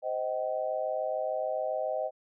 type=tone cluster; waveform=sine; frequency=519 / 626 / 765 Hz; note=C5 / D#5 / G5; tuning=-14 / +10 / -42 cents; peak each=-34 / -31 / -36 dBFS; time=0.02-2.11 s; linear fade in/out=50 ms; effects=none